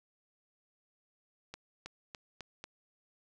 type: accelerating click train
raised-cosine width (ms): 0.2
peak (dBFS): -26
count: 5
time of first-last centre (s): 1.54-2.64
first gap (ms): 320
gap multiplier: 0.9
effects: none